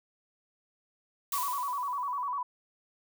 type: noise with exponential decay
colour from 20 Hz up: blue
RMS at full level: -32 dBFS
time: 1.32-2.29 s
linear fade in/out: 2 ms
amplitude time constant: 210 ms
type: tone with vibrato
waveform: sine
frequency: 1059 Hz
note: C6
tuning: 21 cents sharp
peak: -30 dBFS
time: 1.33-2.43 s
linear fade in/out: 5 ms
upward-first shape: square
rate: 10 Hz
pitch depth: 110 cents each way
effects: none